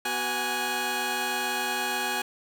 15% pulse tone cluster, 247.8 / 375.9 / 830 / 1457 Hz, B3 / F#4 / G#5 / F#6, +6 / +27 / -1 / -27 cents, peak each -31 / -28 / -22 / -30 dBFS, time 0.05-2.22 s, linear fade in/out 5 ms, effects none

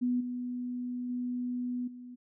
sine tone with level steps, 246.9 Hz, B3, in tune, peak -26 / -33 / -31 / -43 dBFS, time 0.01-2.16 s, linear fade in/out 20 ms, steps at 0.2 / 1.09 / 1.87 s, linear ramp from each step 10 ms, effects none

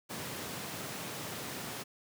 pink high-pass noise, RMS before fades -41 dBFS, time 0.09-1.84 s, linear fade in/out 20 ms, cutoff 110 Hz, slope 24 dB/octave, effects none

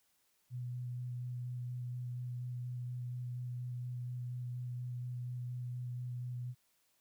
sine tone with vibrato, 123.47 Hz, B2, in tune, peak -38 dBFS, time 0.5-6.55 s, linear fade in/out 50 ms, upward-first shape square, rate 4.2 Hz, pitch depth 9 cents each way, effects white hiss -75 dBFS RMS until 7 s

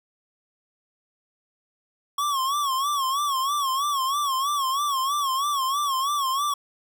square tone with vibrato, 1108.7 Hz, C#6, in tune, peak -23 dBFS, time 2.18-6.54 s, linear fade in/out 5 ms, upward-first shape sine, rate 3.1 Hz, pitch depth 110 cents each way, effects none

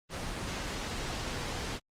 pink noise, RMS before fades -36 dBFS, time 0.09-1.8 s, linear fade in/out 50 ms, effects low-pass 7000 Hz 12 dB/octave + Opus 24 kbps

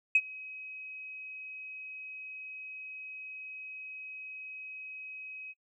sine tone with ADSR envelope, 2539 Hz, D#7, 34 cents sharp, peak -17 dBFS, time 0.15-5.54 s, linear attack 4 ms, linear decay 50 ms, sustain -24 dB, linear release 34 ms, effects noise-tail reverb RT60 0.1 s tail -23 dB re dry + tanh soft clip ceiling -14 dBFS

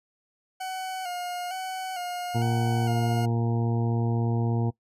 40% pulse tone with vibrato, 732 Hz, F#5, 19 cents flat, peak -30 dBFS, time 0.6-3.26 s, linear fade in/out 10 ms, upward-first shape square, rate 1.1 Hz, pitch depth 45 cents each way
harmonic tone, 116.5 Hz, A#2, 1 cent flat, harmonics 1 / 2 / 3 / 4 / 6 / 7 / 8, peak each -24 / -30 / -34 / -36 / -40 / -41 / -42 dBFS, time 2.34-4.71 s, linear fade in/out 20 ms
effects noise-tail reverb RT60 0.1 s tail -21 dB re dry + resampled to 32000 Hz

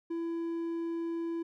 triangle tone, 334.2 Hz, E4, 24 cents sharp, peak -30 dBFS, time 0.1-1.43 s, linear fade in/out 10 ms, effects none

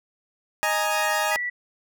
20% pulse chord, D# suspended fourth, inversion none, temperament equal, 622.3 / 830.6 / 932.3 Hz, D#5 / G#5 / A#5, 0 / 0 / 0 cents, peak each -21 / -20 / -23 dBFS, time 0.63-1.36 s, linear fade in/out 0 ms
sine tone, 1956 Hz, B6, 17 cents flat, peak -25 dBFS, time 1.31-1.5 s, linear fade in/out 10 ms
effects none

